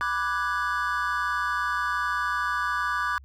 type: chord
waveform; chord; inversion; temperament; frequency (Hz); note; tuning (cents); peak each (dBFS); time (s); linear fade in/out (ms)
triangle; G# half-diminished seventh; first; equal; 987.8 / 1174.7 / 1480 / 1661.2; B5 / D6 / F#6 / G#6; 0 / 0 / 0 / 0; -31 / -26 / -28 / -30; 0.01-3.18; 0
effects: added 68 Hz sine -46 dBFS peak until 3.24 s